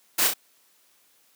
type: noise with echo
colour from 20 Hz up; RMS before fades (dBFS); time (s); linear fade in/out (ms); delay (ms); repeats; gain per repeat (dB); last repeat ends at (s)
white; -22; 0.18-0.28; 10; 30; 2; -4; 0.34
effects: white hiss -62 dBFS RMS until 1.35 s + high-pass 200 Hz 12 dB/octave